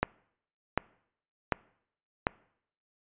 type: click train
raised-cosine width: 0.5 ms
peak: -9 dBFS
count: 4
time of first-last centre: 0.03-2.269 s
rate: 1.34 Hz
effects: noise-tail reverb RT60 0.7 s tail -24 dB re dry + resampled to 8000 Hz